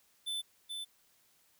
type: tone with echo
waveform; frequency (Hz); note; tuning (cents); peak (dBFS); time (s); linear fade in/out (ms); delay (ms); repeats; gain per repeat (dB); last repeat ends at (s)
square; 3520; A7; 0; -35; 0.26-0.42; 20; 430; 1; -4; 0.85
effects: white hiss -69 dBFS RMS until 1.59 s